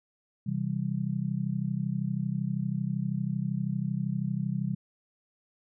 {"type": "chord", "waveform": "sine", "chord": "C major", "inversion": "none", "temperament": "just", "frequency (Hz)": [130.81, 163.52, 196.22], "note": ["C3", "E3", "G3"], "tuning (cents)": [0, -14, 2], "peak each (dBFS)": -32, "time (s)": [0.46, 4.75], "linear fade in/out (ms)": 10, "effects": []}